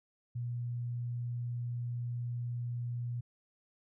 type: tone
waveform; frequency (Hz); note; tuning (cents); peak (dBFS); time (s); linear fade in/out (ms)
sine; 120.5; B2; -42; -34; 0.35-3.21; 10
effects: none